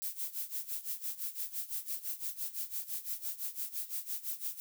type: noise with tremolo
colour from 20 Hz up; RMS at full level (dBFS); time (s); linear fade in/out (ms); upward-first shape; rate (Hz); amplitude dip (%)
violet; -36; 0.02-4.6; 0; sine; 5.9; 85
effects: none